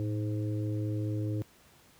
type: harmonic tone with a mistuned harmonic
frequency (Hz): 104.7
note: G#2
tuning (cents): +15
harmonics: 1 / 3 / 4 / 5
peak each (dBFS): -30 / -36 / -44 / -45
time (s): 0-1.42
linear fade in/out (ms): 0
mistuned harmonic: 1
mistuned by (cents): +76
effects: pink hiss -60 dBFS RMS until 1.99 s + high-pass 60 Hz 12 dB/octave